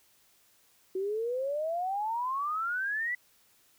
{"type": "exponential sweep", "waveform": "sine", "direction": "up", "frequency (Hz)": [370, 2000], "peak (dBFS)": -29, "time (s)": [0.95, 3.15], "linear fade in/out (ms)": 5, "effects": ["white hiss -65 dBFS RMS until 3.78 s"]}